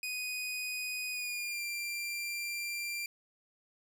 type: tone with pitch glide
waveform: sawtooth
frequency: 2489 to 2371 Hz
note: D#7 to D7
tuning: 0 to +16 cents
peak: -32 dBFS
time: 0.03-3.06 s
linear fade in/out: 2 ms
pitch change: -84 cents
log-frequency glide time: 1.11-1.63 s
effects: none